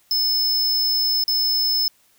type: tone with dropouts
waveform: square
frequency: 5230 Hz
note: E8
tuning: 15 cents flat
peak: -18 dBFS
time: 0.11-1.88 s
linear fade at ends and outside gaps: 1 ms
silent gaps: 1.239-1.28 s
effects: white hiss -59 dBFS RMS until 2.18 s